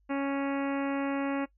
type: harmonic tone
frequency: 277.2 Hz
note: C#4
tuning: in tune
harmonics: 1 / 2 / 3 / 4 / 5 / 6 / 7 / 8 / 9 / 10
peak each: -29 / -35 / -39 / -41 / -43 / -45 / -46 / -47 / -48 / -49 dBFS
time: 0.09-1.46 s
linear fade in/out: 20 ms
effects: noise-tail reverb RT60 0.1 s tail -19 dB re dry + added 50 Hz sine -64 dBFS peak until 1.57 s